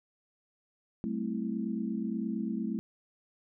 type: chord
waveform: sine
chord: A minor seventh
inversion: third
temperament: equal with one note detuned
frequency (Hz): 191.41 / 220 / 261.6 / 329.6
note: G3 / A3 / C4 / E4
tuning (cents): -41 / 0 / 0 / 0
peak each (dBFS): -37 / -33 / -39 / -39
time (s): 1.04-2.79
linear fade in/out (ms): 0
effects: none